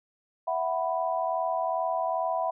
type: chord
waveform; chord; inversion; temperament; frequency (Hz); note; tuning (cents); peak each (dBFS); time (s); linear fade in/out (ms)
sine; E suspended second; none; just; 659.3 / 741.7 / 988.9; E5 / F#5 / B5; 0 / +4 / +2; -29 / -30 / -31; 0.47-2.51; 10
effects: none